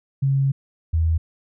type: tone pair in turn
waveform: sine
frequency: 136.6 / 81.22 Hz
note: C#3 / E2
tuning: -25 / -25 cents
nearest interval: major sixth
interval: 900 cents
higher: first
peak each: -16 dBFS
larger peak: neither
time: 0.22-0.52 / 0.93-1.18 s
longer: first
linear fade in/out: 10 ms
effects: none